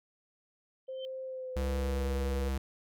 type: tone with exponential growth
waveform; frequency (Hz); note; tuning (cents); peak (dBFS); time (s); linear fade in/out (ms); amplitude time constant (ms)
sine; 3102; G7; -19; -40; 0.87-1.05; 0; 38
type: tone with pitch glide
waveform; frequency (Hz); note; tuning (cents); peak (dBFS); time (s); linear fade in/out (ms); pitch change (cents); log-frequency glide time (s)
sine; 523.3 to 488.3; C5 to B4; 0 to -20; -37; 0.88-2.49; 10; -120; 1.24-2.09
type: tone with vibrato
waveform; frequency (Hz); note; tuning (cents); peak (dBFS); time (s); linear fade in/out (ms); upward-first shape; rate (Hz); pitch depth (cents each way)
square; 67; C2; +42; -31; 1.56-2.58; 5; triangle; 10; 16
effects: none